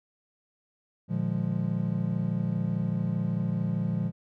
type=chord; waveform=triangle; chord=Bb dominant seventh; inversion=none; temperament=equal with one note detuned; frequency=116.54 / 149.74 / 174.61 / 207.7 Hz; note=Bb2 / D3 / F3 / Ab3; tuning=0 / +34 / 0 / 0 cents; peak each=-30 / -31 / -27 / -32 dBFS; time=1.08-4.12 s; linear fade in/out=50 ms; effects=none